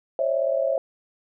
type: tone cluster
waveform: sine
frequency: 538 / 577 / 655 Hz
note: C5 / D5 / E5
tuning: +48 / -31 / -11 cents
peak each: -23 / -27 / -25 dBFS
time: 0.19-0.78 s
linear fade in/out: 2 ms
effects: none